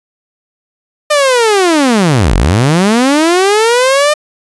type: linear two-way sweep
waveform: sawtooth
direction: down then up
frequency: 609 to 39.34 to 609 Hz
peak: -3 dBFS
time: 1.1-4.14 s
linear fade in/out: 10 ms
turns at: 2.35 s
effects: resampled to 24000 Hz